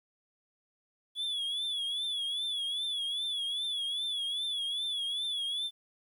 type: tone with vibrato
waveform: triangle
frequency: 3400 Hz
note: G#7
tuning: 40 cents sharp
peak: -30 dBFS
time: 1.15-5.71 s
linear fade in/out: 50 ms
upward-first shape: triangle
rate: 2.5 Hz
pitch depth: 100 cents each way
effects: 11-bit